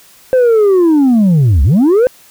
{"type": "linear two-way sweep", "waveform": "sine", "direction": "down then up", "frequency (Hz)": [523.3, 61.74, 523.3], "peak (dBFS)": -3, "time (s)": [0.33, 2.07], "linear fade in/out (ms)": 0, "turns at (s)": 1.63, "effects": ["tanh soft clip ceiling -5 dBFS", "white hiss -43 dBFS RMS until 2.3 s"]}